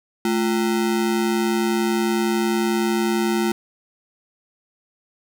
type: ring-modulated tone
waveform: square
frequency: 283.1 Hz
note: C#4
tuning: 37 cents sharp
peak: -16 dBFS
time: 0.25-3.52 s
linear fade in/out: 2 ms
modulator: 65.5 Hz
effects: none